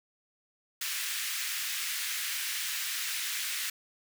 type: high-pass noise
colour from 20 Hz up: pink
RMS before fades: -34 dBFS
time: 0.81-3.7 s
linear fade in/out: 5 ms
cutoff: 1700 Hz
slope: 24 dB/octave
effects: none